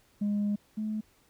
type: tone pair in turn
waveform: sine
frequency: 205.7 / 215.1 Hz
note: G#3 / A3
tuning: -16 / -39 cents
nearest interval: minor second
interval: 77 cents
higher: second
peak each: -24 / -29 dBFS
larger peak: first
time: 0.21-0.56 / 0.77-1.01 s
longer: first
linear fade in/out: 10 ms
effects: tanh soft clip ceiling -24 dBFS + pink hiss -65 dBFS RMS until 1.29 s